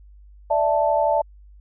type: chord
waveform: sine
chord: D suspended second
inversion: none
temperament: equal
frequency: 587.3 / 659.3 / 880 Hz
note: D5 / E5 / A5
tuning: 0 / 0 / 0 cents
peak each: -21 dBFS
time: 0.5-1.22 s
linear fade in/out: 10 ms
effects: added 50 Hz sine -44 dBFS peak until 1.6 s